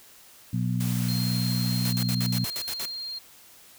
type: harmonic tone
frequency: 60.9 Hz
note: B1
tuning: 24 cents flat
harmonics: 2 / 3 / 4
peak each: -26 / -28 / -33 dBFS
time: 0.53-2.45 s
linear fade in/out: 5 ms
type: noise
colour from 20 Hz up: white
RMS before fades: -37 dBFS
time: 0.8-1.93 s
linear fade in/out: 5 ms
type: tone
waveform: sine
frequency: 4206 Hz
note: C8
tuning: 8 cents sharp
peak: -32 dBFS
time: 1.08-3.19 s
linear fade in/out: 10 ms
type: noise bursts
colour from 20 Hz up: white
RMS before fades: -33 dBFS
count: 9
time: 1.85-2.856 s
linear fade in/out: 2 ms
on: 62 ms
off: 56 ms
effects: white hiss -52 dBFS RMS until 3.78 s